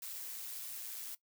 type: noise with amplitude modulation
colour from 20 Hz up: blue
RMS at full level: -43 dBFS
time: 0.02-1.15 s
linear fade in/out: 5 ms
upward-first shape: sine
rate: 115 Hz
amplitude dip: 30%
effects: noise-tail reverb RT60 0.1 s tail -18 dB re dry